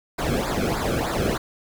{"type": "noise with flanger", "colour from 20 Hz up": "brown", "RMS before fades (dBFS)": -24, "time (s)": [0.18, 1.38], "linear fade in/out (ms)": 10, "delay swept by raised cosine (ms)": [0.33, 1.09], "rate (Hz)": 3.3, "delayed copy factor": -0.9, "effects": []}